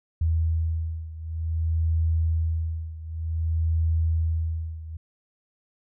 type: beating tone pair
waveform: sine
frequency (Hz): 81 / 81.54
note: E2 / E2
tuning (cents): -30 / -18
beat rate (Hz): 0.54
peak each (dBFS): -24 / -27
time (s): 0.21-4.97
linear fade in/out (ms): 5
effects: none